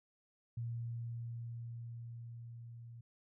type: tone with level ramp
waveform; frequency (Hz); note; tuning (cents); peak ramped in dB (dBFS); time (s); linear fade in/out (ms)
sine; 117.2; A#2; +10; -37 to -49; 0.57-3.01; 5
effects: none